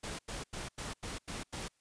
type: noise bursts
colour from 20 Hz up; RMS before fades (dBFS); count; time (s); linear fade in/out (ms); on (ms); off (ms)
pink; -41; 7; 0.03-1.684; 10; 160; 89
effects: white hiss -75 dBFS RMS until 1.8 s + resampled to 22050 Hz